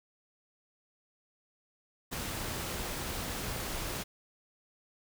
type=noise; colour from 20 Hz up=pink; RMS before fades=-37 dBFS; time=2.11-4.04 s; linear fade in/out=20 ms; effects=none